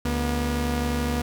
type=tone pair together; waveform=sawtooth; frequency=72 / 240.7 Hz; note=D2 / B3; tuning=-34 / -44 cents; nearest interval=octave + major sixth; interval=2090 cents; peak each=-22 dBFS; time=0.05-1.22 s; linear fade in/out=5 ms; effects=none